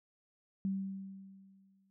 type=tone with exponential decay; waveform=sine; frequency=193.5 Hz; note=G3; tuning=22 cents flat; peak=-30 dBFS; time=0.65-1.9 s; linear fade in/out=0 ms; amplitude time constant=270 ms; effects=none